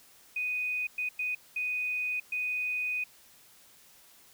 sine tone bursts at uneven times, 2489 Hz, D#7, in tune, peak -29 dBFS, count 5, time 0.36-0.87 / 0.98-1.09 / 1.19-1.35 / 1.56-2.2 / 2.32-3.04 s, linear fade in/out 5 ms, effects white hiss -58 dBFS RMS until 4.33 s

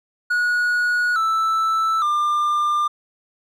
triangle tone with pitch steps, 1456 / 1319.8 / 1196.4 Hz, F#6 / E6 / D6, -28 / +2 / +32 cents, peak -15 dBFS, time 0.3-2.88 s, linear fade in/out 10 ms, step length 860 ms, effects none

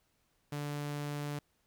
sawtooth tone, 146 Hz, D3, 10 cents flat, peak -32 dBFS, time 0.52-1.39 s, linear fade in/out 5 ms, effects pink hiss -75 dBFS RMS until 1.66 s

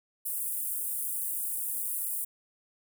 pink high-pass noise, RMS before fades -33 dBFS, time 0.25-2.25 s, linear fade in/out 10 ms, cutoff 9000 Hz, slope 48 dB/octave, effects none

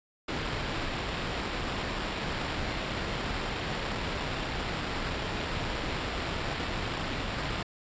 pink noise with sample-and-hold, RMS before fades -33 dBFS, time 0.28-7.63 s, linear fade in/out 5 ms, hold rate 6300 Hz, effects resampled to 16000 Hz

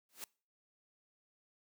white noise with exponential growth, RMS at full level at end -41 dBFS, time 0.09-0.24 s, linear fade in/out 1 ms, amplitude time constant 32 ms, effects noise-tail reverb RT60 0.4 s tail -25 dB re dry + high-pass 150 Hz 12 dB/octave

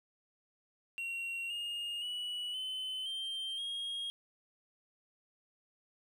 triangle tone with pitch steps, 2744 / 2841 / 2941 / 3045 / 3152 / 3263 Hz, F7 / F7 / F#7 / F#7 / G7 / G#7, -31 / +29 / -11 / +49 / +9 / -31 cents, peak -35 dBFS, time 0.98-4.1 s, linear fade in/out 0 ms, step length 520 ms, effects none

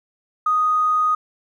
triangle tone with tanh clipping, 1244.5 Hz, D#6, in tune, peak -15 dBFS, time 0.46-1.15 s, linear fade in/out 5 ms, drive 3 dB, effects none

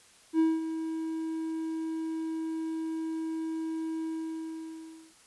triangle tone with ADSR envelope, 322 Hz, E4, 41 cents flat, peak -18 dBFS, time 0.33-5.14 s, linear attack 62 ms, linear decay 210 ms, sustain -11 dB, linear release 1100 ms, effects white hiss -58 dBFS RMS until 5.26 s + resampled to 24000 Hz

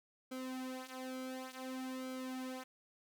sawtooth tone with flanger, 258.6 Hz, C4, 20 cents flat, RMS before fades -44 dBFS, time 0.31-2.64 s, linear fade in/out 10 ms, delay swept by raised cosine 1.1 to 5 ms, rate 0.56 Hz, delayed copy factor -0.8, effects none

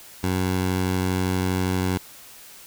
15% pulse tone, 92.5 Hz, F#2, in tune, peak -15 dBFS, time 0.23-1.98 s, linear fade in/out 10 ms, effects white hiss -45 dBFS RMS until 2.66 s

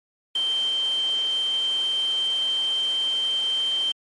sine tone in noise, 3130 Hz, G7, 3 cents flat, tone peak -21 dBFS, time 0.35-3.92 s, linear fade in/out 5 ms, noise pink, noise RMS -39 dBFS, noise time 0.35-3.92 s, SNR +15 dB, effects high-pass 400 Hz 12 dB/octave + MP3 48 kbps

